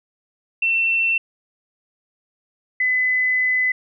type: tone pair in turn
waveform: sine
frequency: 2694 / 2013 Hz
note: E7 / B6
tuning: +37 / +33 cents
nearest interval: perfect fourth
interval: 504 cents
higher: first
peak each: -16 dBFS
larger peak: neither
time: 0.62-1.18 / 2.8-3.72 s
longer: second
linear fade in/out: 5 ms
effects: none